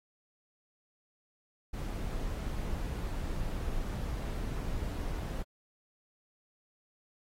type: noise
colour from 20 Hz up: brown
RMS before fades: -35 dBFS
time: 1.73-5.43 s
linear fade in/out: 10 ms
effects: AAC 48 kbps